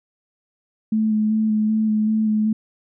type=tone with vibrato; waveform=sine; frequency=216.3 Hz; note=A3; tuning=29 cents flat; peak=-16 dBFS; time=0.92-2.53 s; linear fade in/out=5 ms; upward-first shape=square; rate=2.6 Hz; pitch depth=15 cents each way; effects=none